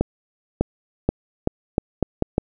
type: accelerating click train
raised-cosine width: 2 ms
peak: -4 dBFS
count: 8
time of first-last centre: 0.01-2.381 s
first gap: 600 ms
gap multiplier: 0.8
effects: none